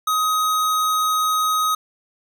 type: tone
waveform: square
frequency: 1259 Hz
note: D#6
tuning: 20 cents sharp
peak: -18 dBFS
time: 0.07-1.75 s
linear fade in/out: 5 ms
effects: 10-bit